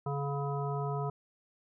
harmonic tone, 141.2 Hz, C#3, 32 cents sharp, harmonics 1 / 3 / 5 / 7 / 9, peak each -33 / -38 / -40 / -41 / -43 dBFS, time 0.06-1.1 s, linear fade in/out 5 ms, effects none

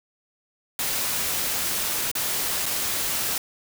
white noise with dropouts, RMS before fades -26 dBFS, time 0.79-3.38 s, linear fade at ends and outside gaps 2 ms, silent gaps 2.115-2.152 / 2.658-2.662 s, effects none

